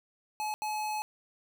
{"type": "tone bursts at uneven times", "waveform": "square", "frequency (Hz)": 853, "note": "G#5", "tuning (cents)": 46, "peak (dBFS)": -32, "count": 2, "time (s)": [[0.4, 0.54], [0.62, 1.02]], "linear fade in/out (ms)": 0, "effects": []}